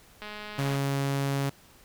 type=click train; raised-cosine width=0.3 ms; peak=-24 dBFS; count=114; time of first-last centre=0.22-0.758 s; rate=210 Hz
type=tone; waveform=sawtooth; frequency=138.59 Hz; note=C#3; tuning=in tune; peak=-22 dBFS; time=0.58-1.5 s; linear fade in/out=10 ms
effects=pink hiss -56 dBFS RMS until 1.84 s